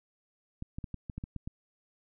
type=clicks; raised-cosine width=5 ms; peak=-25 dBFS; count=9; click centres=0.624 / 0.785 / 0.842 / 0.943 / 1.098 / 1.18 / 1.239 / 1.363 / 1.475 s; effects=none